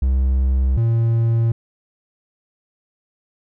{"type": "tone pair in turn", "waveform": "triangle", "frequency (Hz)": [65.41, 115.02], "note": ["C2", "A#2"], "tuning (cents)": [0, -23], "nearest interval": "minor seventh", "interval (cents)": 977, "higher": "second", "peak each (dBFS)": -12, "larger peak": "neither", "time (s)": [[0.02, 0.77], [0.77, 1.52]], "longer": "neither", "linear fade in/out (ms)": 5, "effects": []}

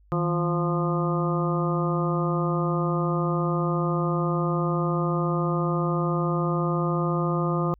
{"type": "harmonic tone with a mistuned harmonic", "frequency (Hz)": 174.61, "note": "F3", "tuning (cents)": 0, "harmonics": [1, 2, 3, 4, 5, 6, 7], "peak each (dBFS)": [-24, -29, -32, -35, -39, -34, -31], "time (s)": [0.12, 7.74], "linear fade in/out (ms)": 0, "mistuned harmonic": 1, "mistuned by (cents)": -140, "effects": ["added 50 Hz sine -54 dBFS peak until 7.79 s"]}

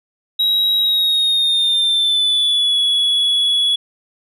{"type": "tone with pitch glide", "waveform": "sine", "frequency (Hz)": [3839, 3381], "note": ["B7", "G#7"], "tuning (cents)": [-50, 30], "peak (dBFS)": -10, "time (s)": [0.39, 3.76], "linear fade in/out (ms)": 10, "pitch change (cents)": -220, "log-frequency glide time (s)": [0.77, 2.78], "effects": ["tanh soft clip ceiling -12 dBFS"]}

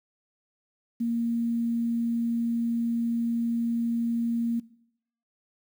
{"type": "tone with quantisation", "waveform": "sine", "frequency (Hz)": 233.1, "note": "A#3", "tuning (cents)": 0, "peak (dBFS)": -24, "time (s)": [1, 4.6], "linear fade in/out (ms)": 10, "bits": 9, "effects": ["noise-tail reverb RT60 0.7 s tail -20 dB re dry"]}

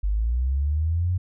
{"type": "linear sweep", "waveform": "sine", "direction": "up", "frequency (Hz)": [47.97, 92.5], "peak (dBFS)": -20, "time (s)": [0.03, 1.18], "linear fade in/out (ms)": 10, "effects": []}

